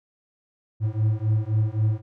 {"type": "beating tone pair", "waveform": "triangle", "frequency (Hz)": [106.4, 110.2], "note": ["G#2", "A2"], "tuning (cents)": [42, 3], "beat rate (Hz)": 3.8, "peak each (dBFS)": -21, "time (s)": [0.8, 2.02], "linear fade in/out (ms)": 50, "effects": []}